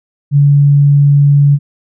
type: tone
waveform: sine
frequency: 142.9 Hz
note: D3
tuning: 47 cents flat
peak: -4 dBFS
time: 0.31-1.59 s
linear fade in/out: 50 ms
effects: none